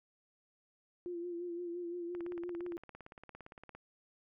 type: tone with vibrato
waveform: sine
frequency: 347.5 Hz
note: F4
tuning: 9 cents flat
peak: -38 dBFS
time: 1.06-2.77 s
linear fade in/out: 0 ms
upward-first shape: sine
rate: 5.8 Hz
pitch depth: 40 cents each way
type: click train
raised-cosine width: 0.5 ms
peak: -35 dBFS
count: 29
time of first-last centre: 2.15-3.75 s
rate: 17.5 Hz
effects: none